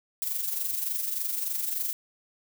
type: noise with amplitude modulation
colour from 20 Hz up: violet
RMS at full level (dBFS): -28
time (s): 0.22-1.93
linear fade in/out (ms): 0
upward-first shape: sine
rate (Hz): 23.4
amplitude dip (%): 55
effects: none